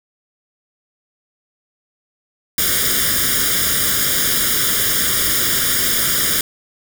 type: noise with comb filter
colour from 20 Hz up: white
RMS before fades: -17 dBFS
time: 2.58-6.41 s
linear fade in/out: 2 ms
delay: 0.58 ms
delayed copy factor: +0.95
effects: none